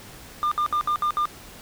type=tone bursts; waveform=sine; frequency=1202 Hz; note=D6; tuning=40 cents sharp; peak=-17 dBFS; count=6; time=0.43-1.255 s; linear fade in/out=0 ms; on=85 ms; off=63 ms; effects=tanh soft clip ceiling -19 dBFS + pink hiss -44 dBFS RMS until 1.61 s